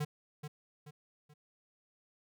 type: tone with echo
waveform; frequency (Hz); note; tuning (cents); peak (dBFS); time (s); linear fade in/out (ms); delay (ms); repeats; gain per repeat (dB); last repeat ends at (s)
square; 149.3; D3; +29; -33; 0-0.05; 10; 430; 3; -8; 1.34
effects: none